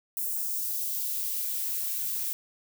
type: noise with high-pass filter sweep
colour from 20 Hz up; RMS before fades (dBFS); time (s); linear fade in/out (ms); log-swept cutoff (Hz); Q
violet; -31; 0.17-2.33; 0; 8100 to 730; 0.9
effects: none